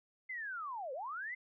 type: linear two-way sweep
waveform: sine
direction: down then up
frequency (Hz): 2093 to 493.9 to 2093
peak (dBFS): -39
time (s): 0.29-1.35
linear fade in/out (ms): 10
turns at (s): 0.93
effects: none